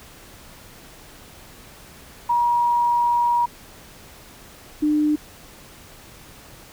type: tone pair in turn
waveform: sine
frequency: 955 / 300.8 Hz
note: A#5 / D4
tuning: +42 / +42 cents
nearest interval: octave + minor sixth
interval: 2000 cents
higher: first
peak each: -16 dBFS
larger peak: neither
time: 2.29-3.46 / 4.82-5.16 s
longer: first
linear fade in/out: 10 ms
effects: pink hiss -45 dBFS RMS until 6.72 s